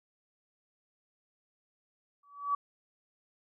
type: tone with exponential growth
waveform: sine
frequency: 1143 Hz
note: D6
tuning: 47 cents flat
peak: -24 dBFS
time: 2.23-2.55 s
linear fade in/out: 5 ms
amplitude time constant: 68 ms
effects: none